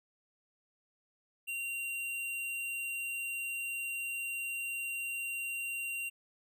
square tone, 2763 Hz, F7, 19 cents flat, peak -36 dBFS, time 1.47-6.1 s, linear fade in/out 20 ms, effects none

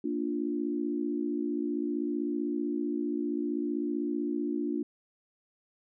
sine chord, Bb major, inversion none, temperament equal, 233.1 / 293.7 / 349.2 Hz, Bb3 / D4 / F4, 0 / 0 / 0 cents, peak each -35 / -31 / -34 dBFS, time 0.04-4.83 s, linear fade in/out 5 ms, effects none

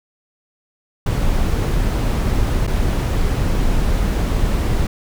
brown noise with dropouts, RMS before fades -17 dBFS, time 1.06-4.87 s, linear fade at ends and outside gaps 5 ms, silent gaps 2.668-2.675 s, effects none

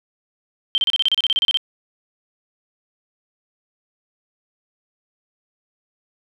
sine tone bursts, 3136 Hz, G7, in tune, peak -14 dBFS, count 14, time 0.75-1.572 s, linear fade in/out 0 ms, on 29 ms, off 32 ms, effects none

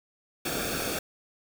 pink noise with comb filter, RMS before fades -31 dBFS, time 0.45-0.99 s, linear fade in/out 5 ms, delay 1 ms, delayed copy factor -0.7, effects none

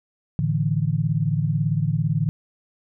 sine chord, A suspended fourth, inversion none, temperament equal, 110 / 146.83 / 164.81 Hz, A2 / D3 / E3, 0 / 0 / 0 cents, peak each -25 / -22 / -24 dBFS, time 0.39-2.29 s, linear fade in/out 0 ms, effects none

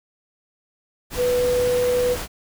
sine tone in noise, 493.9 Hz, B4, in tune, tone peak -17 dBFS, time 1.16-2.17 s, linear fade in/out 50 ms, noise pink, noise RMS -30 dBFS, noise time 1.1-2.28 s, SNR +10 dB, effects none

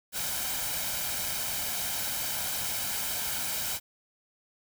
white noise with comb filter, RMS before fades -32 dBFS, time 0.12-3.8 s, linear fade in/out 50 ms, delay 1.3 ms, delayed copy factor +0.55, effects none

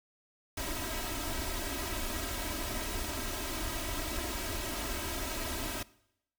pink noise with comb filter, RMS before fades -36 dBFS, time 0.57-5.83 s, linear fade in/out 5 ms, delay 3.1 ms, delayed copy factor +0.9, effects noise-tail reverb RT60 0.8 s tail -21 dB re dry

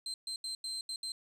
35% pulse tone bursts at uneven times, 4122 Hz, C8, 27 cents flat, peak -35 dBFS, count 6, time 0.06-0.14 / 0.27-0.36 / 0.44-0.55 / 0.64-0.81 / 0.89-0.96 / 1.03-1.12 s, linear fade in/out 2 ms, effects resampled to 32000 Hz

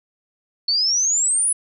sine exponential sweep, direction up, 4383 to 10240 Hz, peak -16 dBFS, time 0.68-1.53 s, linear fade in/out 5 ms, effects none

